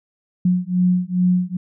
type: beating tone pair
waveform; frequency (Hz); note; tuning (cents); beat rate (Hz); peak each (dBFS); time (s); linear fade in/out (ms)
sine; 179.5 / 181.9; F3 / F#3; +48 / -29; 2.4; -18; 0.45-1.57; 5
effects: none